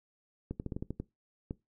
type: clicks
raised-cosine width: 3 ms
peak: -23 dBFS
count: 9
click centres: 0.51 / 0.599 / 0.663 / 0.722 / 0.765 / 0.825 / 0.906 / 1 / 1.509 s
effects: noise-tail reverb RT60 0.2 s tail -20 dB re dry